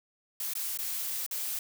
blue noise with dropouts, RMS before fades -34 dBFS, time 0.4-1.59 s, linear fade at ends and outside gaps 2 ms, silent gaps 0.536-0.552 / 0.774-0.788 / 1.264-1.311 s, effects none

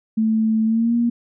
sine tone with pitch glide, 220.4 to 236.2 Hz, A3 to A#3, +3 to +23 cents, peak -15 dBFS, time 0.17-1.1 s, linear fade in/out 10 ms, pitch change +120 cents, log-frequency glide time 0.65-0.95 s, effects none

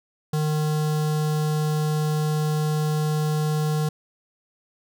square tone with notch filter, 152.9 Hz, D#3, 30 cents flat, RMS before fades -23 dBFS, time 0.33-3.89 s, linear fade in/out 5 ms, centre 2200 Hz, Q 1.4, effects none

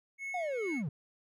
triangle tone with tremolo, 2193 Hz, C#7, 19 cents flat, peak -34 dBFS, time 0.18-0.83 s, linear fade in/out 50 ms, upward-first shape triangle, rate 2.3 Hz, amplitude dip 70%
triangle linear sweep, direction down, 747 to 125.6 Hz, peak -30 dBFS, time 0.34-0.89 s, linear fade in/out 5 ms
effects tanh soft clip ceiling -24 dBFS

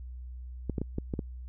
clicks, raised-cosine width 3 ms, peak -18 dBFS, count 6, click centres 0.697 / 0.782 / 0.816 / 0.984 / 1.138 / 1.192 s, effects added 62 Hz sine -39 dBFS peak until 1.48 s

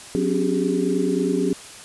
sine tone cluster, 182.8 / 261.2 / 284.6 / 382.8 / 412.1 Hz, F#3 / C4 / C#4 / G4 / G#4, -21 / -3 / +46 / -41 / -13 cents, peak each -25 dBFS, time 0.15-1.53 s, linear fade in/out 0 ms, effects white hiss -40 dBFS RMS until 1.84 s + resampled to 24000 Hz

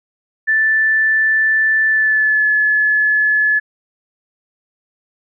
sine tone with pitch glide, 1760 to 1714.8 Hz, A6 to A6, 0 to -45 cents, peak -11 dBFS, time 0.47-3.6 s, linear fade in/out 20 ms, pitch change -45 cents, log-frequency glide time 1.88-2.47 s, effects none

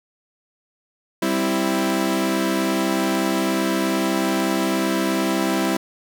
sawtooth chord, C major, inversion second, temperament equal, 196 / 261.6 / 329.6 Hz, G3 / C4 / E4, 0 / 0 / 0 cents, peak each -20 / -21 / -18 dBFS, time 1.22-5.77 s, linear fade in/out 5 ms, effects none

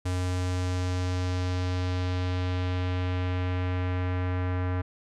square tone with low-pass filter sweep, 90.8 Hz, F#2, 32 cents flat, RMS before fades -28 dBFS, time 0.05-4.82 s, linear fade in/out 10 ms, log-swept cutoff 8700 to 1700 Hz, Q 1.3, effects none

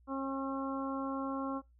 harmonic tone, 270.4 Hz, C#4, 43 cents flat, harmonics 1 / 2 / 3 / 4 / 5, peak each -36 / -41 / -45 / -41 / -46 dBFS, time 0.07-1.62 s, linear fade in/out 50 ms, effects noise-tail reverb RT60 0.2 s tail -23 dB re dry + added 60 Hz sine -61 dBFS peak until 1.79 s

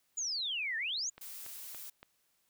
sine exponential two-way sweep, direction down then up, 7080 to 1740 to 7080 Hz, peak -33 dBFS, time 0.17-1.1 s, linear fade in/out 10 ms, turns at 0.77 s
click train, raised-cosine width 0.3 ms, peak -33 dBFS, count 4, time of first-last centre 1.18-2.03 s, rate 3.53 Hz
blue noise, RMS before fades -46 dBFS, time 1.21-1.9 s, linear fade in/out 5 ms
effects white hiss -75 dBFS RMS until 2.49 s

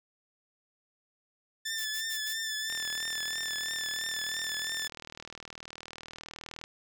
15% pulse tone with vibrato, 1760 Hz, A6, in tune, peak -26 dBFS, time 1.65-4.88 s, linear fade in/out 10 ms, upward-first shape triangle, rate 3 Hz, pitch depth 44 cents each way
blue noise bursts, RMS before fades -41 dBFS, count 4, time 1.77-2.342 s, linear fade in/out 20 ms, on 89 ms, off 72 ms
click train, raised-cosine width 0.2 ms, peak -25 dBFS, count 157, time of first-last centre 2.7-6.639 s, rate 39.6 Hz
effects none

